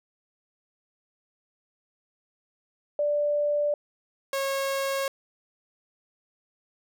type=tone pair in turn; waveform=sine / sawtooth; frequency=587.3 / 545.9 Hz; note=D5 / C#5; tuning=0 / -27 cents; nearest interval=minor second; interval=127 cents; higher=first; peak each=-22 dBFS; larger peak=neither; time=2.99-3.74 / 4.33-5.08 s; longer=neither; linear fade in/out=2 ms; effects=none